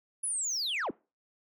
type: linear sweep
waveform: sine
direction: down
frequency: 10500 to 149.4 Hz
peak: -27 dBFS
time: 0.23-0.91 s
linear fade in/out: 10 ms
effects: noise-tail reverb RT60 0.3 s tail -25 dB re dry + tanh soft clip ceiling -29 dBFS